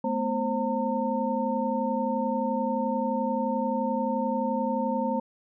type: tone cluster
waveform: sine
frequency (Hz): 216.7 / 248.2 / 530 / 910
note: A3 / B3 / C5 / A#5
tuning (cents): -26 / +9 / +22 / -42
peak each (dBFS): -30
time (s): 0.04-5.2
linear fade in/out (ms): 5
effects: none